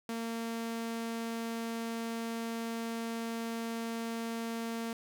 sawtooth tone, 229.1 Hz, A#3, 30 cents flat, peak -31 dBFS, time 0.09-4.93 s, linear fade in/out 2 ms, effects none

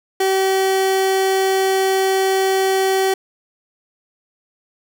30% pulse tone, 383 Hz, G4, 40 cents flat, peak -12 dBFS, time 0.2-3.14 s, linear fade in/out 5 ms, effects none

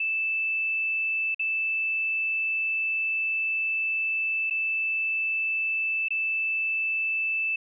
sine tone with dropouts, 2637 Hz, E7, in tune, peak -24 dBFS, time 0-7.56 s, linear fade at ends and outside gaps 5 ms, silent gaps 1.346-1.394 / 4.5-4.507 / 6.085-6.105 s, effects none

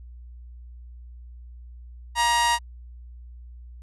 sawtooth tone with amplitude modulation, 945 Hz, A#5, 23 cents sharp, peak -13 dBFS, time 2.15-2.59 s, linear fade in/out 50 ms, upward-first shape sine, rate 251 Hz, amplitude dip 45%, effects added 60 Hz sine -40 dBFS peak until 3.82 s + resampled to 24000 Hz

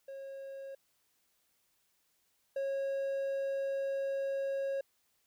triangle tone pair in turn, 544 / 546.7 Hz, C#5 / C#5, -33 / -24 cents, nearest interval unison, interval 9 cents, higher second, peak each -40 / -30 dBFS, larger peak second, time 0.08-0.75 / 2.56-4.81 s, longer second, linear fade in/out 5 ms, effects white hiss -75 dBFS RMS until 5.26 s

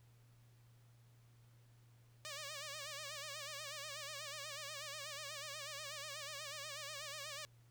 5% pulse tone with vibrato, 587.3 Hz, D5, in tune, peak -34 dBFS, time 2.25-7.45 s, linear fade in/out 0 ms, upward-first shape sine, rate 8.2 Hz, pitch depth 110 cents each way, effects added 118 Hz sine -63 dBFS peak until 7.7 s + pink hiss -74 dBFS RMS until 7.7 s

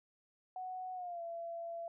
sine tone with pitch glide, 741 to 675.6 Hz, F#5 to E5, +2 to +42 cents, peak -40 dBFS, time 0.56-1.88 s, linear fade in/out 2 ms, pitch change -160 cents, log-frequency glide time 0.94-1.22 s, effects none

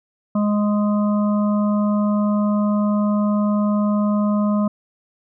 harmonic tone, 207.7 Hz, G#3, in tune, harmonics 1 / 3 / 5 / 6, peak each -16 / -26 / -30 / -32 dBFS, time 0.35-4.68 s, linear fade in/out 5 ms, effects none

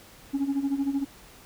sine tone with tremolo, 277.2 Hz, C#4, in tune, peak -19 dBFS, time 0.33-1.05 s, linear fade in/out 20 ms, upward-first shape sine, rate 13 Hz, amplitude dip 80%, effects tanh soft clip ceiling -21 dBFS + pink hiss -51 dBFS RMS until 1.45 s

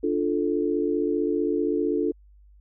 sine chord, D minor, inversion none, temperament equal with one note detuned, 293.7 / 349.2 / 438.7 Hz, D4 / F4 / A4, 0 / 0 / -5 cents, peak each -26 dBFS, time 0.03-2.12 s, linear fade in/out 10 ms, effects added 50 Hz sine -50 dBFS peak until 2.6 s

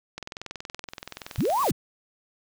click train, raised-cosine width 0.2 ms, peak -18 dBFS, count 29, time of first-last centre 0.18-1.501 s, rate 21.2 Hz
white noise with exponential growth, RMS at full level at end -32 dBFS, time 0.88-1.71 s, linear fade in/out 5 ms, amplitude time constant 180 ms
sine linear two-way sweep, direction up then down, 66.9 to 1174.7 to 66.9 Hz, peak -21 dBFS, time 1.38-1.72 s, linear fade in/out 5 ms, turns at 1.62 s
effects none

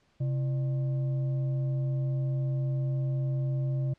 sine tone with frequency modulation, 132.8 Hz, C3, 26 cents sharp, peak -26 dBFS, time 0.2-3.94 s, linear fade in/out 10 ms, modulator 467 Hz, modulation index 0.26, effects pink hiss -68 dBFS RMS until 3.98 s + low-pass 5000 Hz 12 dB/octave

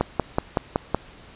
click train, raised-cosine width 1 ms, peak -5 dBFS, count 6, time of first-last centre 0.01-0.946 s, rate 5.34 Hz, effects pink hiss -47 dBFS RMS until 1.35 s + resampled to 8000 Hz

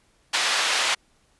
white band-pass noise, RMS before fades -23 dBFS, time 0.33-0.95 s, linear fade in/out 10 ms, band 700 to 4200 Hz, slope 12 dB/octave, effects pink hiss -63 dBFS RMS until 1.39 s + resampled to 24000 Hz

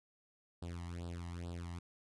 sawtooth tone with flanger, 86.3 Hz, F2, 20 cents flat, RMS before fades -44 dBFS, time 0.62-1.79 s, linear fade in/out 5 ms, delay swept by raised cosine 0.23 to 1.03 ms, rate 2.3 Hz, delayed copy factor +0.9, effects resampled to 24000 Hz

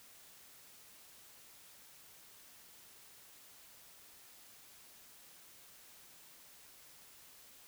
silence, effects white hiss -59 dBFS RMS until 7.67 s

